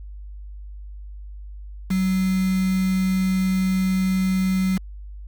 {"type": "tone with quantisation", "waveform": "sine", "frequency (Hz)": 187.8, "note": "F#3", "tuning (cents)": 26, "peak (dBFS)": -18, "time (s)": [1.9, 4.78], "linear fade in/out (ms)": 10, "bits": 5, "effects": ["added 50 Hz sine -34 dBFS peak until 5.27 s"]}